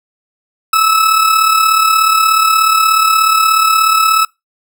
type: tone with amplitude modulation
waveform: 40% pulse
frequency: 1303 Hz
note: E6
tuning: 20 cents flat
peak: -5 dBFS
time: 0.73-4.25 s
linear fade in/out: 5 ms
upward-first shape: sine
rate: 36.7 Hz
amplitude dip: 50%
effects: noise-tail reverb RT60 0.2 s tail -23 dB re dry